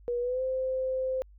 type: tone with pitch glide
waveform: sine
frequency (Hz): 482.1 to 519.7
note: B4 to C5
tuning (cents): -42 to -12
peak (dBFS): -27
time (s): 0.08-1.22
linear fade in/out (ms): 0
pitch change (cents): +130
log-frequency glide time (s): 0.2-0.42
effects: added 50 Hz sine -51 dBFS peak until 1.38 s